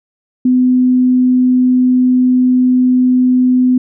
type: tone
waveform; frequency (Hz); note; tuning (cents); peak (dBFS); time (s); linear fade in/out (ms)
sine; 252.6; B3; +39; -7; 0.45-3.78; 5
effects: none